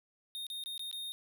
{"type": "tone with dropouts", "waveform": "square", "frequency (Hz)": 3690, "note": "A#7", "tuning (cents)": -18, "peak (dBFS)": -39, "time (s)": [0.35, 1.12], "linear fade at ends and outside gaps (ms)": 0, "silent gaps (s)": [[0.467, 0.501], [0.638, 0.66], [0.778, 0.794], [0.913, 0.928]], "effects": []}